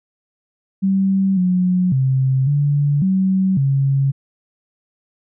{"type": "tone with pitch steps", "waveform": "sine", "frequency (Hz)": [192.9, 181.8, 132.1, 144.2, 189.7, 137], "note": ["G3", "F#3", "C3", "D3", "F#3", "C#3"], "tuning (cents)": [-28, -30, 17, -31, 43, -20], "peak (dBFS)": -13, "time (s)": [0.82, 4.12], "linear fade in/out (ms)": 20, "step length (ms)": 550, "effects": []}